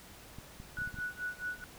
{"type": "clicks", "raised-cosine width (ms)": 5, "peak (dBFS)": -33, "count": 7, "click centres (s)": [0.386, 0.601, 0.788, 0.819, 0.875, 0.943, 0.987]}
{"type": "tone with tremolo", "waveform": "sine", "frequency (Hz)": 1474, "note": "F#6", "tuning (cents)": -7, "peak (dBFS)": -33, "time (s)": [0.77, 1.64], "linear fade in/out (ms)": 0, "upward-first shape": "sine", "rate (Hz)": 4.6, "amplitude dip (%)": 95}
{"effects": ["pink hiss -53 dBFS RMS until 1.78 s"]}